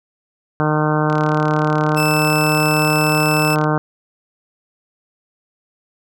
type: harmonic tone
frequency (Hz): 152.7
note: D#3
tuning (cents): -32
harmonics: 1 / 2 / 3 / 4 / 5 / 6 / 7 / 8 / 9 / 10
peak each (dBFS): -18 / -21 / -23 / -24 / -25 / -26 / -26 / -27 / -28 / -28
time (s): 0.6-3.78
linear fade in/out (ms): 0
type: click train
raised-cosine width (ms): 0.2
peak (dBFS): -15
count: 94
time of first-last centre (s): 1.1-3.641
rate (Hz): 36.6
type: tone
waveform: sawtooth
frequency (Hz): 2637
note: E7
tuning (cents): 0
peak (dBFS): -16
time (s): 1.96-3.56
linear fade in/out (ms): 20
effects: none